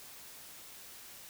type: silence
effects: white hiss -51 dBFS RMS until 1.29 s